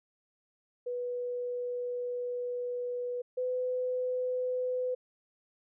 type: tone pair in turn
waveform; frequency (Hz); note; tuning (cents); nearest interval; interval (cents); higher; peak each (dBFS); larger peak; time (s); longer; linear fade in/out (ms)
sine; 490.6 / 503.8; B4 / B4; -12 / +34; unison; 46; second; -32 / -29; second; 0.86-3.22 / 3.37-4.95; first; 10
effects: none